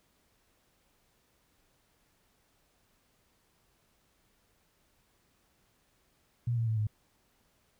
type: tone with pitch steps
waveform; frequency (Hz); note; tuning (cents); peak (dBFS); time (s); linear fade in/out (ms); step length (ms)
sine; 119.4 / 115 / 110.76 / 106.68; A#2 / A#2 / A2 / G#2; +42 / -23 / +12 / +47; -27; 6.47-6.87; 5; 100
effects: pink hiss -71 dBFS RMS until 7.79 s